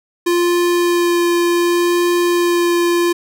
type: tone with vibrato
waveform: square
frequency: 347.7 Hz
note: F4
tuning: 8 cents flat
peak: -13 dBFS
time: 0.26-3.13 s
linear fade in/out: 10 ms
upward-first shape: sine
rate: 0.67 Hz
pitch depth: 9 cents each way
effects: none